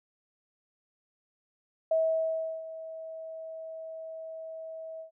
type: tone with ADSR envelope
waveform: sine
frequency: 645 Hz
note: E5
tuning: 38 cents flat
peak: -22 dBFS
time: 1.91-5.11 s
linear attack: 5 ms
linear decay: 710 ms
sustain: -16 dB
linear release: 110 ms
effects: none